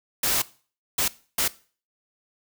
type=noise bursts at uneven times; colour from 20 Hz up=white; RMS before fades=-23 dBFS; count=3; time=0.23-0.42 / 0.98-1.08 / 1.38-1.48 s; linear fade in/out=5 ms; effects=noise-tail reverb RT60 0.4 s tail -19 dB re dry